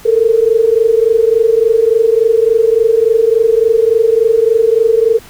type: tone pair together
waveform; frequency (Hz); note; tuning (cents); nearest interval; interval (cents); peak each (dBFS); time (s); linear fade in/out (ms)
sine; 440.4 / 463.9; A4 / A#4; +2 / -8; minor second; 90; -10; 0.05-5.19; 10
effects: pink hiss -38 dBFS RMS until 5.29 s